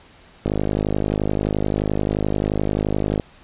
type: click train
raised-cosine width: 2 ms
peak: -7 dBFS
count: 142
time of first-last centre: 0.46-3.198 s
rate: 51.5 Hz
effects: pink hiss -49 dBFS RMS until 3.43 s + resampled to 8000 Hz